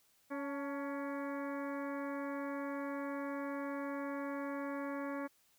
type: harmonic tone with a mistuned harmonic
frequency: 280 Hz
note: C#4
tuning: 18 cents sharp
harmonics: 1 / 2 / 3 / 4 / 5 / 6 / 7 / 8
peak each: -40 / -43 / -50 / -47 / -52 / -51 / -56 / -56 dBFS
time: 0.3-5.28 s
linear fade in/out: 20 ms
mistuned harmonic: 3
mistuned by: +70 cents
effects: white hiss -71 dBFS RMS until 5.58 s